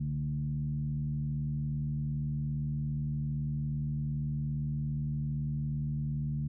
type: tone with frequency modulation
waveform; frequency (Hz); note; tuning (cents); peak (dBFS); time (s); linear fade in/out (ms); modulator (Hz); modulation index
sine; 144.5; D3; -28; -30; 0-6.48; 10; 77.5; 0.68
effects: none